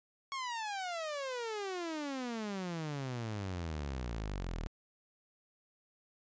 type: exponential sweep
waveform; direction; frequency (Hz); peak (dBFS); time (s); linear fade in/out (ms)
sawtooth; down; 1108.7 to 37.59; -33; 0.32-4.67; 0
effects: resampled to 16000 Hz